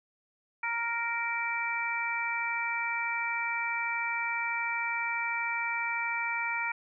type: harmonic tone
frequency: 466.2 Hz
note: A#4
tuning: in tune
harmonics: 2 / 3 / 4 / 5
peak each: -35 / -36 / -37 / -32 dBFS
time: 0.63-6.72 s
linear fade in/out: 5 ms
effects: none